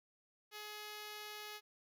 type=tone; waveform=5% pulse; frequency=421.3 Hz; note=G#4; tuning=25 cents sharp; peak=-35 dBFS; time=0.51-1.61 s; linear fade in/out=50 ms; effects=none